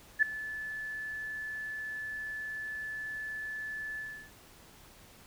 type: tone with ADSR envelope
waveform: sine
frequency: 1736 Hz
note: A6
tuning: 24 cents flat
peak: -18 dBFS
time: 0.19-4.31 s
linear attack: 35 ms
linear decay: 4 ms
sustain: -18 dB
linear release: 330 ms
effects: pink hiss -56 dBFS RMS until 5.26 s